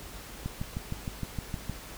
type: click train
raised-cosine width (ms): 5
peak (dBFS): -20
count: 9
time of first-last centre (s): 0.46-1.696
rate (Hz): 6.47
effects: added 50 Hz sine -49 dBFS peak until 1.97 s + pink hiss -45 dBFS RMS until 1.97 s